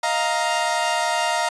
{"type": "chord", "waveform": "sawtooth", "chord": "Eb suspended second", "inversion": "none", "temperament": "equal with one note detuned", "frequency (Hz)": [628, 698.5, 932.3], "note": ["Eb5", "F5", "Bb5"], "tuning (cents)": [16, 0, 0], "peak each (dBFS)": [-23, -20, -19], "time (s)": [0.03, 1.49], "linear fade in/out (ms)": 5, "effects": ["resampled to 22050 Hz"]}